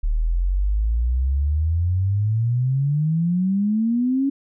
sine exponential sweep, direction up, 36.71 to 280 Hz, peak -17 dBFS, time 0.03-4.3 s, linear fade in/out 10 ms, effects none

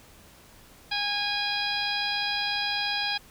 harmonic tone with a mistuned harmonic, 821 Hz, G#5, 20 cents flat, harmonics 1 / 2 / 3 / 4 / 5 / 6, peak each -33 / -33 / -33 / -33 / -33 / -33 dBFS, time 0.91-3.18 s, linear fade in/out 10 ms, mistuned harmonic 5, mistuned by -35 cents, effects pink hiss -53 dBFS RMS until 3.3 s

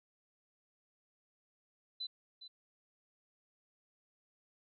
sine tone with echo, 4014 Hz, B7, 27 cents sharp, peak -38 dBFS, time 2-2.07 s, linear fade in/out 10 ms, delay 410 ms, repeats 1, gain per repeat -11 dB, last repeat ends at 2.48 s, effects none

